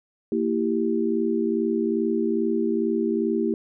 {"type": "chord", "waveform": "sine", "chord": "E diminished", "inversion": "second", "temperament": "equal with one note detuned", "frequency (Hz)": [228.9, 329.6, 392], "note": ["Bb3", "E4", "G4"], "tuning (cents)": [-31, 0, 0], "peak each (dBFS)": -25, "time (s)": [0.32, 3.54], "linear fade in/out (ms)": 2, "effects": []}